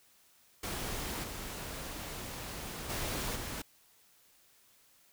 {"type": "noise with level steps", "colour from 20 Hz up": "pink", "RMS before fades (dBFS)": [-38, -42, -36, -40], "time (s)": [0.63, 3.62], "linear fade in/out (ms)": 5, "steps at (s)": [1.23, 2.89, 3.35], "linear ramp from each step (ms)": 10, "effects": ["white hiss -65 dBFS RMS until 5.12 s"]}